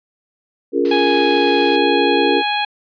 sine chord, Bb minor seventh, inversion first, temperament equal with one note detuned, 281.2 / 349.2 / 415.3 / 466.2 Hz, Db4 / F4 / Ab4 / Bb4, +25 / 0 / 0 / 0 cents, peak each -19 dBFS, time 0.72-2.43 s, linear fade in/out 50 ms
white high-pass noise, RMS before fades -30 dBFS, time 0.85-1.76 s, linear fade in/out 0 ms, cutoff 150 Hz, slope 24 dB/octave
harmonic tone, 830.6 Hz, G#5, in tune, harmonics 1 / 2 / 3 / 4 / 5, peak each -19 / -25 / -23 / -24 / -28 dBFS, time 0.91-2.65 s, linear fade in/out 5 ms
effects resampled to 11025 Hz

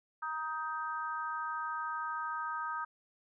harmonic tone, 313.3 Hz, D#4, 12 cents sharp, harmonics 3 / 4 / 5, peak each -40 / -37 / -41 dBFS, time 0.22-2.85 s, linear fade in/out 10 ms, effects none

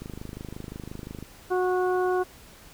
click train, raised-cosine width 3 ms, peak -24 dBFS, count 32, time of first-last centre 0.02-1.226 s, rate 25.7 Hz
harmonic tone, 366.1 Hz, F#4, 18 cents flat, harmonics 1 / 2 / 3 / 4, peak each -23 / -29 / -33 / -35 dBFS, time 1.5-2.24 s, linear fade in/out 20 ms
effects pink hiss -50 dBFS RMS until 2.73 s

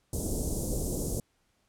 pink band-stop noise, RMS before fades -31 dBFS, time 0.13-1.2 s, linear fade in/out 2 ms, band 540 to 7000 Hz, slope 24 dB/octave, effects pink hiss -72 dBFS RMS until 1.68 s + low-pass 11000 Hz 12 dB/octave

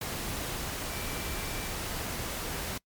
sine tone in noise, 2339 Hz, D7, 8 cents flat, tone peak -46 dBFS, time 0.91-1.68 s, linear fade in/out 5 ms, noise pink, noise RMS -35 dBFS, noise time 0.01-2.78 s, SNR -14 dB, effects noise-tail reverb RT60 0.1 s tail -24 dB re dry + MP3 96 kbps

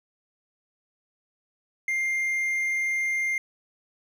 triangle tone, 2107 Hz, C7, 12 cents sharp, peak -22 dBFS, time 1.88-3.38 s, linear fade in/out 2 ms, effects none

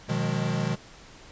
square chord, F half-diminished seventh, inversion second, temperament equal with one note detuned, 123.47 / 155.56 / 179.11 / 207.7 Hz, Cb3 / Eb3 / F3 / Ab3, 0 / 0 / +44 / 0 cents, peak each -31 / -30 / -32 / -33 dBFS, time 0.08-0.76 s, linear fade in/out 20 ms, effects pink hiss -49 dBFS RMS until 1.31 s + resampled to 16000 Hz

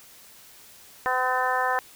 harmonic tone, 254.7 Hz, C4, 46 cents flat, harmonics 2 / 3 / 4 / 5 / 6 / 7, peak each -31 / -27 / -27 / -31 / -31 / -29 dBFS, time 1.06-1.79 s, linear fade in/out 0 ms, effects white hiss -50 dBFS RMS until 1.95 s

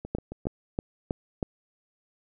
two click trains, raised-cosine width 2 ms, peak -23 / -14 dBFS, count 4 / 5, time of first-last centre 0.05-0.455 / 0.15-1.428 s, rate 7.41 / 3.13 Hz, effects none

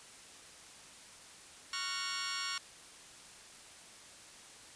15% pulse chord, Gb major seventh, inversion second, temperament just, 1110 / 1387.5 / 1480 / 1850 Hz, Db6 / F6 / Gb6 / Bb6, +2 / -12 / 0 / -14 cents, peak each -34 / -36 / -37 / -38 dBFS, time 1.73-2.58 s, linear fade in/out 2 ms, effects white hiss -54 dBFS RMS until 4.75 s + resampled to 22050 Hz

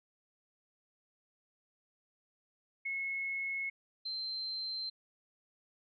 sine tone pair in turn, 2182 / 4119 Hz, C#7 / C8, -28 / -28 cents, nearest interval major seventh, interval 1100 cents, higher second, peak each -34 / -36 dBFS, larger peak first, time 2.85-3.7 / 4.05-4.9 s, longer neither, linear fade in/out 10 ms, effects none

